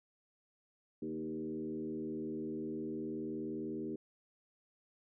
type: tone with frequency modulation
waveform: sine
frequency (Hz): 311.1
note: D#4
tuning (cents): 0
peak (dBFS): -37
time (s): 1.02-3.96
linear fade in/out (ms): 5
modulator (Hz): 79.7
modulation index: 1.3
effects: none